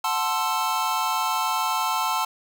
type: chord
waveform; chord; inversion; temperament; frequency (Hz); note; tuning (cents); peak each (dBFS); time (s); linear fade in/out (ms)
square; F# half-diminished seventh; none; equal with one note detuned; 740 / 880 / 1046.5 / 1328.4; F#5 / A5 / C6 / E6; 0 / 0 / 0 / +13; -32 / -27 / -28 / -29; 0.04-2.25; 5
effects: none